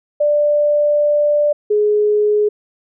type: tone pair in turn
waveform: sine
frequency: 590 / 419.2 Hz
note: D5 / G#4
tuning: +8 / +16 cents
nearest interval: tritone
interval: 592 cents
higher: first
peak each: -11 dBFS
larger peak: neither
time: 0.2-1.53 / 1.7-2.49 s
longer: first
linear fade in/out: 10 ms
effects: none